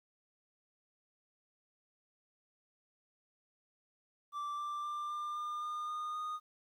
triangle tone with pitch steps, 1170 / 1178.8 / 1187.7 / 1196.7 / 1205.7 / 1214.8 / 1223.9 / 1233.1 Hz, D6 / D6 / D6 / D6 / D6 / D#6 / D#6 / D#6, -7 / +6 / +19 / +32 / +45 / -42 / -29 / -16 cents, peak -35 dBFS, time 4.32-6.4 s, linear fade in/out 50 ms, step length 260 ms, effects 12-bit

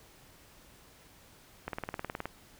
click train, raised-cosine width 0.5 ms, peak -20 dBFS, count 12, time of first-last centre 1.68-2.256 s, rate 19.1 Hz, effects pink hiss -58 dBFS RMS until 2.59 s

